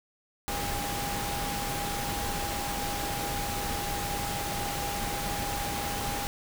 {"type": "tone in noise", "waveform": "sine", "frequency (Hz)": 811, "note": "G#5", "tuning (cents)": -41, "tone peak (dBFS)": -35, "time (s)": [0.48, 6.27], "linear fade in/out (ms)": 0, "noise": "pink", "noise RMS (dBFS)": -33, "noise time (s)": [0.48, 6.27], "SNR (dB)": -5, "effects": []}